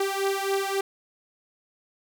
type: beating tone pair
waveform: sawtooth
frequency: 390 / 393.7 Hz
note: G4 / G4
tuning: -9 / +8 cents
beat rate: 3.7 Hz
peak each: -23 / -24 dBFS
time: 0-0.81 s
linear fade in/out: 5 ms
effects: none